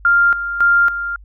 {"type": "tone with tremolo", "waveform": "sine", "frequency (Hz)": 1396.9, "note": "F6", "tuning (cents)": 0, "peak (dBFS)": -9, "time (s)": [0.05, 1.16], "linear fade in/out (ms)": 2, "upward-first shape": "square", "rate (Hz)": 1.8, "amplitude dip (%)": 70, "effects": ["added 50 Hz sine -38 dBFS peak until 1.24 s"]}